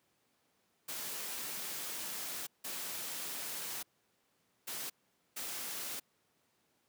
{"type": "noise bursts at uneven times", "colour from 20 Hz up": "white", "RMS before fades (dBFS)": -41, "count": 4, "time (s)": [[0.88, 2.47], [2.64, 3.83], [4.67, 4.9], [5.36, 6]], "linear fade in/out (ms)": 10, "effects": ["pink hiss -75 dBFS RMS until 6.88 s", "high-pass 150 Hz 12 dB/octave"]}